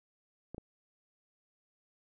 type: clicks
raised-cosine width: 2 ms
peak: -29 dBFS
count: 2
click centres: 0.546 / 0.581 s
effects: none